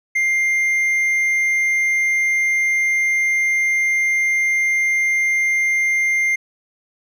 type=tone with hard clipping; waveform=sine; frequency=2100 Hz; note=C7; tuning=6 cents sharp; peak=-16 dBFS; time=0.15-6.36 s; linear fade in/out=10 ms; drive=3 dB; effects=none